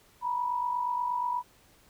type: tone pair together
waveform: sine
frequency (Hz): 932.3 / 980.7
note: A#5 / B5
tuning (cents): 0 / -12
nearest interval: minor second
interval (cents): 88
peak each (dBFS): -35 / -28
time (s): 0.21-1.43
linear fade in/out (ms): 50
effects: pink hiss -61 dBFS RMS until 1.89 s